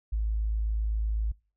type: tone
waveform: sine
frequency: 53.9 Hz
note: A1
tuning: 35 cents flat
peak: -25 dBFS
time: 0.12-1.32 s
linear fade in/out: 10 ms
effects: noise-tail reverb RT60 0.4 s tail -26 dB re dry